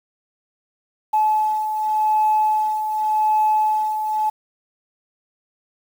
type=beating tone pair; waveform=sine; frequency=859 / 859.87 Hz; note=A5 / A5; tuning=-42 / -40 cents; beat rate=0.87 Hz; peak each=-24 / -16 dBFS; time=1.13-4.3 s; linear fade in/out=10 ms; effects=tanh soft clip ceiling -9 dBFS + 7-bit